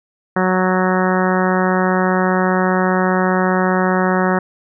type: harmonic tone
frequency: 185 Hz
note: F#3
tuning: in tune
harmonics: 1 / 2 / 3 / 4 / 5 / 6 / 7 / 8 / 9 / 10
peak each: -17 / -20 / -22 / -23 / -24 / -25 / -25 / -26 / -27 / -27 dBFS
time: 0.36-4.39 s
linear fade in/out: 5 ms
effects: none